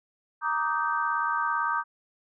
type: chord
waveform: sine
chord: Eb major seventh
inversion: second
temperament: just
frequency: 933.4 / 1166.7 / 1244.5 / 1555.6 Hz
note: Bb5 / D6 / Eb6 / G6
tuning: +2 / -12 / 0 / -14 cents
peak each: -30 dBFS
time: 0.41-1.84 s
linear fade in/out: 50 ms
effects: none